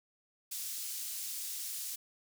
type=high-pass noise; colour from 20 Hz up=pink; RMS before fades=-40 dBFS; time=0.51-1.96 s; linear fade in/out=10 ms; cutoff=6100 Hz; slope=12 dB/octave; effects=none